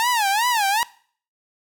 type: tone with vibrato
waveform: sawtooth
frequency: 880 Hz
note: A5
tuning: in tune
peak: -14 dBFS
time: 0-0.83 s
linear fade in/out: 0 ms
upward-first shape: sine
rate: 2.6 Hz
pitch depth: 210 cents each way
effects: noise-tail reverb RT60 0.5 s tail -21 dB re dry